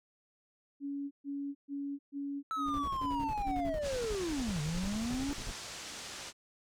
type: tone bursts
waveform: sine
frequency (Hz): 281.5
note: C#4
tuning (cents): +27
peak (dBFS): -35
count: 7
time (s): 0.8-3.75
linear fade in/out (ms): 50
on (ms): 310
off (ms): 130
type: linear two-way sweep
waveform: triangle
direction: down then up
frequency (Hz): 1321 to 144 to 289.5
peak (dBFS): -31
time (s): 2.51-5.33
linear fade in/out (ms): 0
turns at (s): 4.61
type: noise with tremolo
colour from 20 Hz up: brown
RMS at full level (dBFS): -40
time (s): 2.65-5.55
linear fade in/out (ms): 50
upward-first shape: square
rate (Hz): 11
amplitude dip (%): 75
type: low-pass noise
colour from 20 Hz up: white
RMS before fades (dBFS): -45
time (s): 3.81-6.33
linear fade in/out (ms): 50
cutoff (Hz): 7400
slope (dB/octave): 24
effects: none